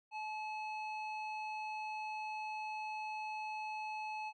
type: tone with low-pass filter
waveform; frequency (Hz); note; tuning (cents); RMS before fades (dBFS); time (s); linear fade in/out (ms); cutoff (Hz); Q
square; 860; A5; -40; -42; 0.11-4.33; 50; 3000; 1.6
effects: none